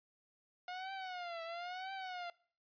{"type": "tone with vibrato", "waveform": "sawtooth", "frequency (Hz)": 716, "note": "F5", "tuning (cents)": 43, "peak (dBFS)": -38, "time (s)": [0.68, 2.3], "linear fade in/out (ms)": 2, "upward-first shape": "triangle", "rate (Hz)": 1, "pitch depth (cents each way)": 150, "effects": ["noise-tail reverb RT60 0.5 s tail -22 dB re dry", "resampled to 11025 Hz"]}